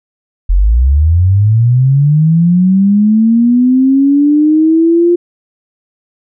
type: linear sweep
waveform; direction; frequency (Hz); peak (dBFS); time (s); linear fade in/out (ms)
sine; up; 41.2 to 350.9; -5; 0.49-5.16; 10
effects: none